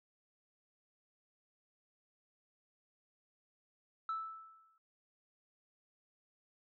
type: tone with exponential decay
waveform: sine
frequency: 1315 Hz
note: E6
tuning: 5 cents flat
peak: -32 dBFS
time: 4.09-4.78 s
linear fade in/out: 2 ms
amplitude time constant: 150 ms
effects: noise-tail reverb RT60 0.1 s tail -19 dB re dry + tanh soft clip ceiling -32 dBFS